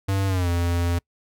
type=tone with pitch glide; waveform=square; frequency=97.4 to 86.27 Hz; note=G2 to F2; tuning=-11 to -21 cents; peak=-21 dBFS; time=0.08-0.99 s; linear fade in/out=10 ms; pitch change=-210 cents; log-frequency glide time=0.27-0.49 s; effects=noise-tail reverb RT60 0.1 s tail -26 dB re dry